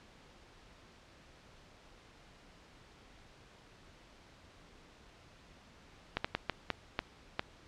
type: slowing click train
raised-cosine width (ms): 0.3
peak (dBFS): -15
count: 7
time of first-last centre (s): 6.17-7.394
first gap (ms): 75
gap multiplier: 1.4
effects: pink hiss -59 dBFS RMS until 7.67 s + low-pass 5000 Hz 12 dB/octave